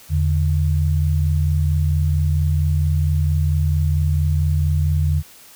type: tone pair together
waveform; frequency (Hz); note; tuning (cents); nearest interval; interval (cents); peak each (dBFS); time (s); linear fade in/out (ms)
sine; 82.41 / 146.83; E2 / D3; 0 / 0; minor seventh; 1000; -16 / -20; 0.09-5.23; 50
effects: white hiss -45 dBFS RMS until 5.55 s